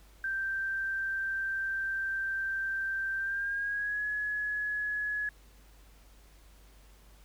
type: tone with pitch glide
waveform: sine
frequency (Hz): 1568 to 1690.3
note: G6 to G#6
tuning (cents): 0 to +30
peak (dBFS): -30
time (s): 0.24-5.29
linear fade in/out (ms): 2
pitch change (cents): +130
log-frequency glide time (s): 3.18-4.06
effects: added 50 Hz sine -55 dBFS peak until 7.24 s + pink hiss -62 dBFS RMS until 7.24 s